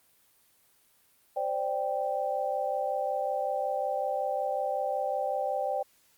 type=chord; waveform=sine; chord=C suspended second; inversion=none; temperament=just; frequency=523.3 / 588.7 / 784.9 Hz; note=C5 / D5 / G5; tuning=0 / +4 / +2 cents; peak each=-33 / -32 / -31 dBFS; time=1.36-5.83 s; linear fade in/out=10 ms; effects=white hiss -65 dBFS RMS until 6.17 s + Opus 32 kbps